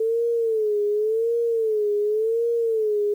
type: tone with vibrato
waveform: sine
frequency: 440 Hz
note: A4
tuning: in tune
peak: -19 dBFS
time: 0-3.14 s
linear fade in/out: 5 ms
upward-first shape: sine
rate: 0.9 Hz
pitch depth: 110 cents each way
effects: 9-bit